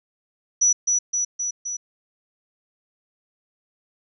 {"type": "tone with echo", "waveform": "sine", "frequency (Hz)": 5900, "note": "F#8", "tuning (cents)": -6, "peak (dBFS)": -14, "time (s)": [0.61, 0.73], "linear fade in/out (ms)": 10, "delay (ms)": 260, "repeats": 4, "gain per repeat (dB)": -3, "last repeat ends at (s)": 1.77, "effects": []}